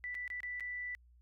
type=tone with dropouts; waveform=sine; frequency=1975.5 Hz; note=B6; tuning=in tune; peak=-38 dBFS; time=0.04-0.95 s; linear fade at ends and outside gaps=0 ms; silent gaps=0.145-0.151 / 0.278-0.302 / 0.404-0.432 / 0.598-0.606 s; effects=added 60 Hz sine -60 dBFS peak until 1.21 s + AAC 64 kbps